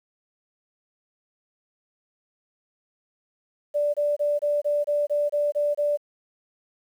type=tone bursts; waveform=sine; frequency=586 Hz; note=D5; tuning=4 cents flat; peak=-20 dBFS; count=10; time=3.74-5.974 s; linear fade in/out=20 ms; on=200 ms; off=26 ms; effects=9-bit